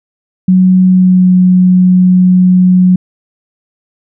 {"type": "tone with pitch glide", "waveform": "sine", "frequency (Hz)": [185, 182.77], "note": ["F#3", "F#3"], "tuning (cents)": [0, -21], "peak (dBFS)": -3, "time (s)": [0.48, 2.96], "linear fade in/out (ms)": 5, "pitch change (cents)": -21, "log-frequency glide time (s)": [0.86, 1.32], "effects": []}